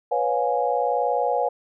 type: chord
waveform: sine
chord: C# dominant seventh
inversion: third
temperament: equal with one note detuned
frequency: 493.9 / 554.4 / 711.9 / 830.6 Hz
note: B4 / C#5 / E#5 / G#5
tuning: 0 / 0 / +33 / 0 cents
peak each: -25 / -26 / -25 / -25 dBFS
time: 0.11-1.49 s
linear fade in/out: 10 ms
effects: none